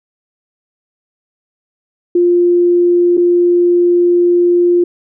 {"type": "tone with dropouts", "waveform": "sine", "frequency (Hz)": 350.4, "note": "F4", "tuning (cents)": 6, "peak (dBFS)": -7, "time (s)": [2.15, 4.84], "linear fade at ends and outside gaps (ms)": 5, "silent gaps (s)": [3.171, 3.176], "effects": []}